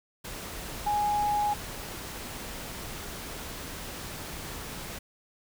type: tone in noise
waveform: sine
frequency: 830.6 Hz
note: G#5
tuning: in tune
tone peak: -24 dBFS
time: 0.86-1.54 s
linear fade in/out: 10 ms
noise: pink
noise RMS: -39 dBFS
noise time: 0.24-4.99 s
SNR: +12 dB
effects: none